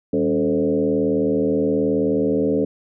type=tone with frequency modulation; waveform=sine; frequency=359.4 Hz; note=F4; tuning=50 cents sharp; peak=-16 dBFS; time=0.13-2.65 s; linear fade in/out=5 ms; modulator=78.9 Hz; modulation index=2.1; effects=none